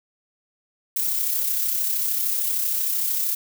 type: noise with amplitude modulation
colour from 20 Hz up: violet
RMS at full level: -22 dBFS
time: 0.96-3.35 s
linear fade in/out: 5 ms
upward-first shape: sine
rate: 33.1 Hz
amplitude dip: 35%
effects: none